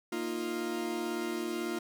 40% pulse chord, Bb suspended fourth, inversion none, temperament equal, 233.1 / 311.1 / 349.2 Hz, Bb3 / Eb4 / F4, 0 / 0 / 0 cents, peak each -38 / -38 / -34 dBFS, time 0.12-1.79 s, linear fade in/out 5 ms, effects none

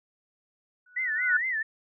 sine tone with exponential growth, 1475 Hz, F#6, 6 cents flat, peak -18 dBFS, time 0.86-1.37 s, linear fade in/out 5 ms, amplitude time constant 110 ms
sine tone with vibrato, 1902 Hz, A#6, 34 cents sharp, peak -26 dBFS, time 0.96-1.63 s, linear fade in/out 10 ms, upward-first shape sine, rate 4.4 Hz, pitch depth 160 cents each way
effects none

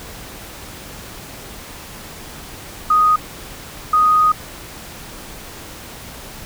sine tone bursts at uneven times, 1244.5 Hz, D#6, in tune, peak -10 dBFS, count 2, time 2.9-3.16 / 3.93-4.32 s, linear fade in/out 5 ms, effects pink hiss -35 dBFS RMS until 6.45 s

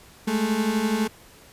35% pulse beating tone pair, 208 / 220 Hz, G#3 / A3, +3 / 0 cents, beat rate 12 Hz, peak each -25 / -21 dBFS, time 0.27-1.08 s, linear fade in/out 10 ms, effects pink hiss -50 dBFS RMS until 1.52 s + resampled to 32000 Hz

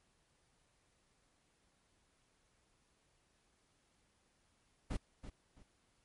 brown noise with echo, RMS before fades -37 dBFS, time 4.9-4.97 s, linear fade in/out 10 ms, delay 330 ms, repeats 2, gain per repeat -11 dB, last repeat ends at 5.63 s, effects pink hiss -75 dBFS RMS until 6.04 s + MP3 48 kbps

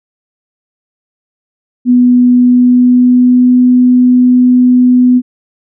sine tone with pitch glide, 246.9 to 249.5 Hz, B3 to B3, 0 to +18 cents, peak -3 dBFS, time 1.85-5.22 s, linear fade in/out 50 ms, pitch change +18 cents, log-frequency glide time 2.33-3.6 s, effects none

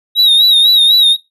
triangle tone with vibrato, 3794 Hz, A#7, 30 cents sharp, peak -4 dBFS, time 0.15-1.17 s, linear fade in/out 50 ms, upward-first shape sine, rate 4 Hz, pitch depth 72 cents each way, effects noise-tail reverb RT60 0.2 s tail -19 dB re dry

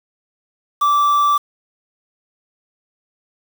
triangle tone with quantisation, 1165 Hz, D6, 14 cents flat, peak -10 dBFS, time 0.81-1.38 s, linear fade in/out 10 ms, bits 5, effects none

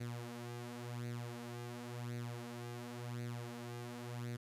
sawtooth tone with flanger, 120.1 Hz, B2, 48 cents flat, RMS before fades -45 dBFS, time 0-4.37 s, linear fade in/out 10 ms, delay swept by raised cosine 0.47 to 5.87 ms, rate 0.93 Hz, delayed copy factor +0.65, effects resampled to 32000 Hz + 12-bit

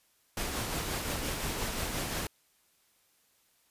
pink noise with tremolo, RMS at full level -33 dBFS, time 0.37-2.27 s, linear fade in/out 2 ms, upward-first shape sine, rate 5.7 Hz, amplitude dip 30%, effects white hiss -69 dBFS RMS until 3.7 s + resampled to 32000 Hz

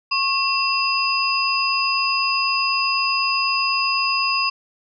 sine tone cluster, 1089 / 2696 / 4950 Hz, C#6 / E7 / D#8, -31 / +38 / -10 cents, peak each -22 dBFS, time 0.11-4.5 s, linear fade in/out 10 ms, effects none

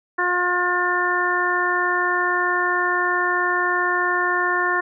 harmonic tone, 356.9 Hz, F4, 38 cents sharp, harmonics 1 / 2 / 3 / 4 / 5, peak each -26 / -28 / -23 / -25 / -22 dBFS, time 0.18-4.81 s, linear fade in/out 10 ms, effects none

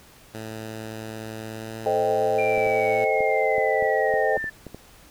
10% pulse tone with pitch glide, 110.3 to 111.9 Hz, A2 to A2, +5 to +30 cents, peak -25 dBFS, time 0.34-3.05 s, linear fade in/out 5 ms, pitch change +25 cents, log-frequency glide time 1.52-1.77 s
sine chord, A half-diminished seventh, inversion none, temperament equal, 440 / 523.3 / 622.3 / 784 Hz, A4 / C5 / Eb5 / G5, 0 / 0 / 0 / 0 cents, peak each -25 dBFS, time 1.86-4.37 s, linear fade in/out 2 ms
sine linear sweep, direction down, 2387 to 1760 Hz, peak -27 dBFS, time 2.38-4.5 s, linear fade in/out 10 ms
clicks, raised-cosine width 2 ms, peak -23 dBFS, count 10, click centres 2.579 / 2.667 / 3.206 / 3.582 / 3.825 / 4.139 / 4.376 / 4.442 / 4.667 / 4.746 s
effects pink hiss -51 dBFS RMS until 5.1 s

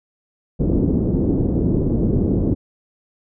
white low-pass noise, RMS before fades -18 dBFS, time 0.59-2.55 s, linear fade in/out 20 ms, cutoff 340 Hz, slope 24 dB/octave, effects none

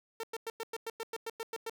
sawtooth tone bursts, 452.6 Hz, A4, 49 cents sharp, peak -32 dBFS, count 12, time 0.2-1.697 s, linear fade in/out 2 ms, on 34 ms, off 99 ms, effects none

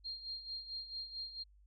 sine tone with tremolo, 4210 Hz, C8, 10 cents sharp, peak -39 dBFS, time 0.04-1.44 s, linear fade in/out 20 ms, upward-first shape sine, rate 4.5 Hz, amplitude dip 70%, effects added 50 Hz sine -61 dBFS peak until 1.66 s

